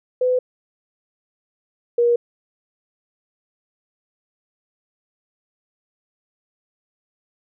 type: tone pair in turn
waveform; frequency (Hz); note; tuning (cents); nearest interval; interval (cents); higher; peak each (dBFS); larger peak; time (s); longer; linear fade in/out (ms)
sine; 504 / 475.7; B4 / A#4; +35 / +35; minor second; 100; first; -15 / -13; second; 0.21-0.39 / 1.98-2.16; neither; 5
effects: none